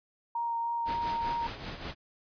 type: tone with vibrato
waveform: sine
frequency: 932.3 Hz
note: A#5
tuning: in tune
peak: -29 dBFS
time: 0.35-1.47 s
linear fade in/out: 5 ms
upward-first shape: sine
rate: 3.3 Hz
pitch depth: 10 cents each way
type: noise with tremolo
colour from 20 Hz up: pink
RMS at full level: -37 dBFS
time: 0.85-1.95 s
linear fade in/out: 50 ms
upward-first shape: triangle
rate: 5.1 Hz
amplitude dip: 65%
effects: resampled to 11025 Hz